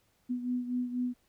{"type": "beating tone pair", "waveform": "sine", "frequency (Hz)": [246.9, 251], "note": ["B3", "B3"], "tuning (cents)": [0, 28], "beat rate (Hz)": 4.1, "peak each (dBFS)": [-31, -37], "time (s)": [0.29, 1.14], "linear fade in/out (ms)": 20, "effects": ["pink hiss -71 dBFS RMS until 1.28 s"]}